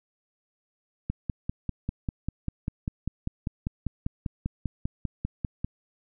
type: click train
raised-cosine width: 5 ms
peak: -16 dBFS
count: 24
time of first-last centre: 1.1-5.645 s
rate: 5.06 Hz
effects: none